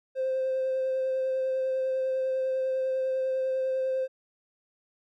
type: tone with vibrato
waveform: triangle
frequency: 523.3 Hz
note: C5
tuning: in tune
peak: -22 dBFS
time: 0.15-4.08 s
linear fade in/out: 50 ms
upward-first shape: sine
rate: 10 Hz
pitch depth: 11 cents each way
effects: tanh soft clip ceiling -22 dBFS